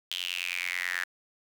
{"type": "tone with high-pass filter sweep", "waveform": "sawtooth", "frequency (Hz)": 89.3, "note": "F2", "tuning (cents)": 39, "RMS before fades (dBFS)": -33, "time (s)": [0.11, 1.04], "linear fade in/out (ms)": 5, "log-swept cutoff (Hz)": [3200, 1700], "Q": 6.9, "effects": ["9-bit"]}